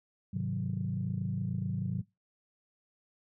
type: chord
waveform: sine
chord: Ab dominant seventh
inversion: none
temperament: equal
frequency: 103.83 / 130.81 / 155.56 / 185 Hz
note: Ab2 / C3 / Eb3 / Gb3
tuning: 0 / 0 / 0 / 0 cents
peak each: -36 / -36 / -38 / -34 dBFS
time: 0.33-2.02 s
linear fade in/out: 10 ms
effects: noise-tail reverb RT60 0.2 s tail -20 dB re dry + tanh soft clip ceiling -22 dBFS